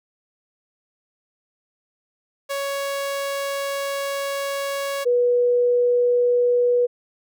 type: tone pair in turn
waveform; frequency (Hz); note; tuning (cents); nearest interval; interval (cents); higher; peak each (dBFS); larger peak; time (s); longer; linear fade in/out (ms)
sawtooth / sine; 557 / 487.3; C#5 / B4; +8 / -23; major second; 231; first; -20 / -15; second; 2.49-5.05 / 5.05-6.87; first; 20
effects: none